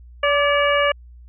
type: harmonic tone with a mistuned harmonic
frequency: 573 Hz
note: D5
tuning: 43 cents flat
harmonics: 1 / 2 / 3 / 4 / 5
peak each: -18 / -21 / -23 / -24 / -25 dBFS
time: 0.23-0.92 s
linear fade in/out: 5 ms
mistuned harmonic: 2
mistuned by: +38 cents
effects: added 60 Hz sine -40 dBFS peak until 1.28 s